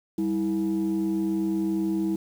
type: tone pair together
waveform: sine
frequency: 196 / 324.3 Hz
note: G3 / E4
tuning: 0 / -28 cents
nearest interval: major sixth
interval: 872 cents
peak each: -26 / -23 dBFS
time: 0.18-2.16 s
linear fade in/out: 5 ms
effects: tanh soft clip ceiling -19 dBFS + 8-bit